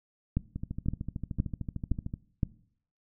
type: two click trains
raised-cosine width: 5 ms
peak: -14 / -22 dBFS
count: 5 / 22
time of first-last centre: 0.37-2.432 / 0.56-2.139 s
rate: 1.94 / 13.3 Hz
effects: noise-tail reverb RT60 0.6 s tail -20 dB re dry